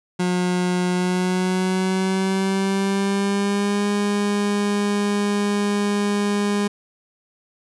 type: tone with pitch glide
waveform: 30% pulse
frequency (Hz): 180 to 204.4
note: F#3 to G#3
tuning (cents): -47 to -27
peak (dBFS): -16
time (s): 0.19-6.68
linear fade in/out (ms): 10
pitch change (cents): +220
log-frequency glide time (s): 0.9-3.87
effects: resampled to 24000 Hz